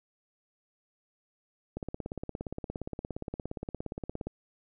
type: click train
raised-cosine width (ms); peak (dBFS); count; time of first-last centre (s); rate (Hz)
2; -22; 44; 1.77-4.27; 17.2
effects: none